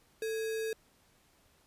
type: tone with sample-and-hold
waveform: sine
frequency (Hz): 443.3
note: A4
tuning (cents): +13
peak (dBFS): -32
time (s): 0.22-0.73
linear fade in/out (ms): 2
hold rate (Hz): 2100
effects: pink hiss -67 dBFS RMS until 1.66 s + resampled to 32000 Hz